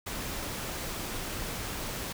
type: noise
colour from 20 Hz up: pink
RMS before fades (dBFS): -36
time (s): 0.06-2.13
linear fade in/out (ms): 10
effects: none